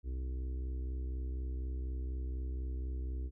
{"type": "harmonic tone", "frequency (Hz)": 64.1, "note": "C2", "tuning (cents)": -35, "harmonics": [1, 2, 4, 5, 6, 7], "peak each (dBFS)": [-35, -53, -54, -53, -57, -61], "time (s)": [0.03, 3.31], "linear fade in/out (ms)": 50, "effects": []}